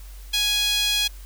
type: tone with high-pass filter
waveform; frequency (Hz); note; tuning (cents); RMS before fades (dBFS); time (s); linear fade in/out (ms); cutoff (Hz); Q
sawtooth; 830.6; G#5; 0; -22; 0.33-1.08; 10; 3300; 3
effects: added 47 Hz sine -37 dBFS peak until 1.25 s + white hiss -50 dBFS RMS until 1.25 s